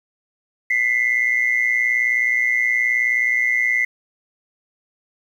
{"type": "tone pair together", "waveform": "sine", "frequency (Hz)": [2000, 2119], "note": ["B6", "C7"], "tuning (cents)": [21, 21], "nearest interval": "minor second", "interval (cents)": 100, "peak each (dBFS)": [-17, -19], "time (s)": [0.7, 3.85], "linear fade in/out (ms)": 5, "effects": ["tanh soft clip ceiling -9 dBFS", "8-bit"]}